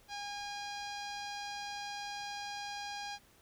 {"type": "tone with low-pass filter", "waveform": "sawtooth", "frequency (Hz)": 815, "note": "G#5", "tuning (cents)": -33, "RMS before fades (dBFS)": -42, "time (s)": [0.08, 3.19], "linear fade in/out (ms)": 50, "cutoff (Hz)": 5100, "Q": 2.5, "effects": ["pink hiss -64 dBFS RMS until 3.41 s"]}